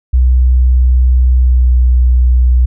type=tone with pitch glide; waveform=sine; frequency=62.8 to 61.9 Hz; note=B1 to B1; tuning=+30 to +5 cents; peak=-5 dBFS; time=0.13-2.66 s; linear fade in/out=10 ms; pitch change=-25 cents; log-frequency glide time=1.37-1.71 s; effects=none